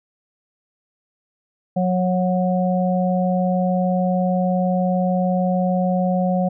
harmonic tone, 182.7 Hz, F#3, 22 cents flat, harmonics 1 / 3 / 4, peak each -18 / -23 / -24 dBFS, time 1.76-6.49 s, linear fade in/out 10 ms, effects none

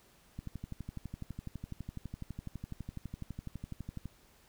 click train, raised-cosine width 5 ms, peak -28 dBFS, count 45, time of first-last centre 0.39-4.057 s, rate 12 Hz, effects pink hiss -64 dBFS RMS until 4.48 s

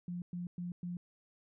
sine tone bursts, 176.1 Hz, F3, 15 cents sharp, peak -37 dBFS, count 4, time 0.08-0.97 s, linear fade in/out 2 ms, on 140 ms, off 110 ms, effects none

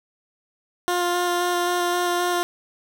15% pulse tone with vibrato, 352.9 Hz, F4, 18 cents sharp, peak -14 dBFS, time 0.88-2.43 s, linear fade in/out 0 ms, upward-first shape square, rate 3.8 Hz, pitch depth 9 cents each way, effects none

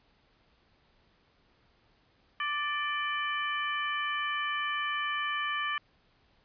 harmonic tone with a mistuned harmonic, 587.3 Hz, D5, in tune, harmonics 2 / 3 / 4 / 5, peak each -33 / -34 / -37 / -38 dBFS, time 2.4-5.78 s, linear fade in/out 2 ms, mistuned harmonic 5, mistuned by +38 cents, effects pink hiss -67 dBFS RMS until 6.44 s + resampled to 11025 Hz

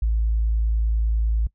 sine tone, 55 Hz, A1, in tune, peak -17 dBFS, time 0.02-1.47 s, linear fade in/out 5 ms, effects noise-tail reverb RT60 0.1 s tail -22 dB re dry + tanh soft clip ceiling -13 dBFS

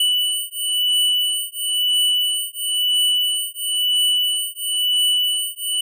square beating tone pair, 2967 / 2967.99 Hz, F#7 / F#7, +4 / +5 cents, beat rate 0.99 Hz, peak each -21 dBFS, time 0-5.81 s, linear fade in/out 5 ms, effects none

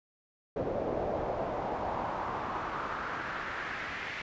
brown noise with band-pass filter sweep, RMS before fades -35 dBFS, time 0.56-4.22 s, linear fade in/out 5 ms, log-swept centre 500 to 2100 Hz, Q 2.4, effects resampled to 16000 Hz

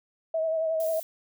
sine tone with vibrato, 643 Hz, E5, 43 cents flat, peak -24 dBFS, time 0.34-1 s, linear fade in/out 5 ms, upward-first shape sine, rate 11 Hz, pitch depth 31 cents each way
violet noise, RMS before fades -40 dBFS, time 0.8-1.03 s, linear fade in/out 0 ms
effects none

